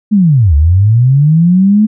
sine linear two-way sweep, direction down then up, 218.9 to 69.5 to 218.9 Hz, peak -4 dBFS, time 0.11-1.87 s, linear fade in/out 20 ms, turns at 0.55 s, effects none

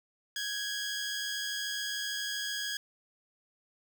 15% pulse tone pair together, 1568 / 1661.2 Hz, G6 / G#6, 0 / 0 cents, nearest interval minor second, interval 100 cents, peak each -36 / -27 dBFS, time 0.36-2.77 s, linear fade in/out 2 ms, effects none

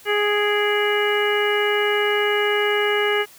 harmonic tone with a mistuned harmonic, 415.3 Hz, G#4, in tune, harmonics 1 / 2 / 3 / 4 / 5 / 6 / 7, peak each -20 / -28 / -28 / -25 / -26 / -32 / -27 dBFS, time 0.05-3.26 s, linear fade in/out 50 ms, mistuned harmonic 6, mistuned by -100 cents, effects white hiss -47 dBFS RMS until 3.38 s

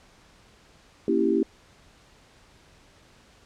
sine chord, A# diminished seventh, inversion none, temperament equal, 233.1 / 277.2 / 329.6 / 392 Hz, A#3 / C#4 / E4 / G4, 0 / 0 / 0 / 0 cents, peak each -27 / -27 / -24 / -24 dBFS, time 1.08-1.43 s, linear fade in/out 2 ms, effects pink hiss -56 dBFS RMS until 3.45 s + low-pass 7000 Hz 12 dB/octave

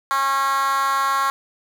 10% pulse tone with high-pass filter, 272.8 Hz, C#4, 28 cents flat, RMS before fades -20 dBFS, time 0.11-1.3 s, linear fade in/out 0 ms, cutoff 1100 Hz, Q 4.1, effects none

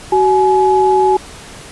sine tone pair together, 376.4 / 845 Hz, F#4 / G#5, +30 / +30 cents, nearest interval octave + major second, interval 1400 cents, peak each -11 dBFS, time 0.12-1.17 s, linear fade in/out 5 ms, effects pink hiss -34 dBFS RMS until 1.71 s + resampled to 24000 Hz

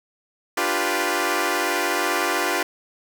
10% pulse chord, G dominant seventh, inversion second, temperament equal, 293.7 / 349.2 / 392 / 493.9 Hz, D4 / F4 / G4 / B4, 0 / 0 / 0 / 0 cents, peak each -20 / -16 / -18 / -19 dBFS, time 0.57-2.63 s, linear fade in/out 5 ms, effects none

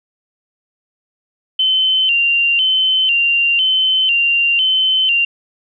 sine tone with vibrato, 2916 Hz, F#7, 26 cents flat, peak -11 dBFS, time 1.59-5.25 s, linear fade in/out 5 ms, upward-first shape square, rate 1 Hz, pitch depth 85 cents each way, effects none

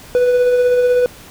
triangle tone with tremolo, 493.9 Hz, B4, in tune, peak -7 dBFS, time 0.15-1.06 s, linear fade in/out 0 ms, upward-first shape sine, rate 16 Hz, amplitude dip 30%, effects pink hiss -39 dBFS RMS until 1.3 s

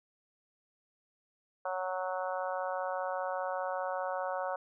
harmonic tone, 185 Hz, F#3, in tune, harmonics 3 / 4 / 5 / 6 / 7 / 8, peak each -36 / -38 / -40 / -42 / -43 / -44 dBFS, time 1.65-4.56 s, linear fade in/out 5 ms, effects none

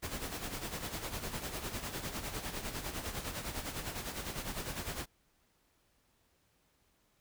pink noise with tremolo, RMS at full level -38 dBFS, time 0.02-5.06 s, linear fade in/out 20 ms, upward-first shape sine, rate 9.9 Hz, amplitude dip 60%, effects pink hiss -73 dBFS RMS until 7.2 s

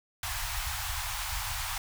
pink band-stop noise, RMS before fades -34 dBFS, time 0.23-1.78 s, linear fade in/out 2 ms, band 100 to 750 Hz, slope 48 dB/octave, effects none

